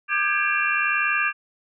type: tone cluster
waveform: sine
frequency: 1195 / 1584 / 1665 / 2375 / 2717 Hz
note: D6 / G6 / G#6 / D7 / F7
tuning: +30 / +18 / +4 / +19 / -48 cents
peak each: -26 dBFS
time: 0.08-1.33 s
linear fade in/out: 50 ms
effects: none